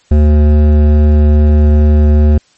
triangle tone with hard clipping, 74.8 Hz, D2, 32 cents sharp, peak -6 dBFS, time 0.11-2.38 s, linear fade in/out 5 ms, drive 17 dB, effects white hiss -51 dBFS RMS until 2.57 s + MP3 32 kbps

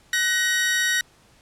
sawtooth tone pair together, 1500 / 1888.6 Hz, F#6 / A#6, +23 / +22 cents, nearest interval major third, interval 399 cents, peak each -22 / -17 dBFS, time 0.13-1.01 s, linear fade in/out 2 ms, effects pink hiss -56 dBFS RMS until 1.41 s + low-pass 10000 Hz 12 dB/octave

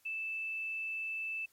sine tone, 2637 Hz, E7, in tune, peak -35 dBFS, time 0.05-1.46 s, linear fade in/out 10 ms, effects white hiss -69 dBFS RMS until 1.52 s + MP3 64 kbps

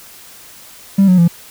triangle tone with pitch steps, 196 / 182.87 / 170.63 Hz, G3 / F#3 / F3, 0 / -20 / -40 cents, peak -3 dBFS, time 0.98-1.28 s, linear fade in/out 10 ms, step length 100 ms, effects tanh soft clip ceiling -2 dBFS + white hiss -39 dBFS RMS until 1.5 s

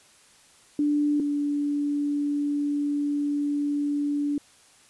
sine tone pair in turn, 293.7 / 289.7 Hz, D4 / D4, 0 / -24 cents, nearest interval unison, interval 24 cents, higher first, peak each -20 / -23 dBFS, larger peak first, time 0.79-1.2 / 1.2-4.38 s, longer second, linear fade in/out 2 ms, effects white hiss -56 dBFS RMS until 4.89 s + resampled to 24000 Hz

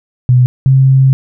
sine tone pair in turn, 125.3 / 133.38 Hz, B2 / C3, +25 / +34 cents, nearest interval minor second, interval 109 cents, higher second, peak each -4 dBFS, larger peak neither, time 0.29-0.46 / 0.66-1.13 s, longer second, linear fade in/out 0 ms, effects none

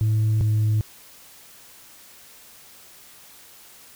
sine tone pair in turn, 108.7 / 107.58 Hz, A2 / A2, -21 / -39 cents, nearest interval unison, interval 18 cents, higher first, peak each -15 dBFS, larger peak neither, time 0.01-0.41 / 0.41-0.81 s, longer neither, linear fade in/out 0 ms, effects tanh soft clip ceiling -16 dBFS + white hiss -48 dBFS RMS until 3.95 s

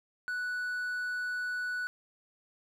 triangle tone, 1480 Hz, F#6, in tune, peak -30 dBFS, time 0.28-1.87 s, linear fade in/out 0 ms, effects none

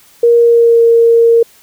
sine tone with pitch glide, 470.7 to 463.1 Hz, A#4 to A#4, +17 to -11 cents, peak -4 dBFS, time 0.23-1.43 s, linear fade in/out 5 ms, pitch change -28 cents, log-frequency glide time 0.37-0.83 s, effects white hiss -45 dBFS RMS until 1.62 s

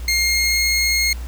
20% pulse tone with pitch glide, 2128 to 2147 Hz, C7 to C7, +29 to +44 cents, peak -11 dBFS, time 0.08-1.13 s, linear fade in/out 2 ms, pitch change +15 cents, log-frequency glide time 0.19-0.65 s, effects added 60 Hz sine -26 dBFS peak until 1.27 s + pink hiss -42 dBFS RMS until 1.27 s

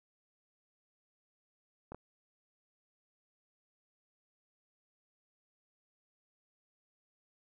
clicks, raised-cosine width 1 ms, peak -30 dBFS, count 2, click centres 1.92 / 1.946 s, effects none

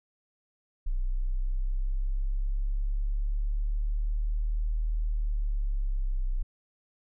sine linear two-way sweep, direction up then down, 30.87 to 39.19 to 30.87 Hz, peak -25 dBFS, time 0.86-6.43 s, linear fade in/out 10 ms, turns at 4.93 s, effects none

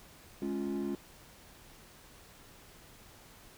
triangle chord, Db major, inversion second, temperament equal with one note detuned, 209.6 / 277.2 / 349.2 Hz, Ab3 / Db4 / F4, +16 / 0 / 0 cents, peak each -34 dBFS, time 0.42-0.95 s, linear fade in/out 2 ms, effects tanh soft clip ceiling -26 dBFS + pink hiss -56 dBFS RMS until 3.57 s

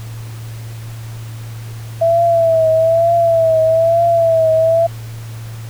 sine tone with vibrato, 660 Hz, E5, 2 cents sharp, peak -9 dBFS, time 2.01-4.87 s, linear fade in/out 10 ms, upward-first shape triangle, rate 1.1 Hz, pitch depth 62 cents each way, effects added 113 Hz sine -26 dBFS peak until 5.69 s + pink hiss -39 dBFS RMS until 5.69 s

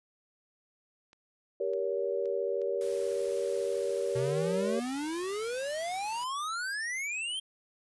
clicks, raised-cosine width 0.2 ms, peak -39 dBFS, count 6, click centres 1.131 / 1.735 / 2.257 / 2.617 / 3.238 / 3.369 s
sine chord, G diminished, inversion none, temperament just, 392 / 470.4 / 564.5 Hz, G4 / Bb4 / Db5, 0 / +16 / +31 cents, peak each -33 dBFS, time 1.6-4.8 s, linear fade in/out 5 ms
white noise, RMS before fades -48 dBFS, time 2.81-6.24 s, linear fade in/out 0 ms
square exponential sweep, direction up, 123.47 to 3202 Hz, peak -33 dBFS, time 4.15-7.4 s, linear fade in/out 10 ms
effects resampled to 24000 Hz

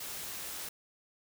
white noise, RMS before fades -41 dBFS, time 0-0.69 s, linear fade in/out 5 ms, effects none

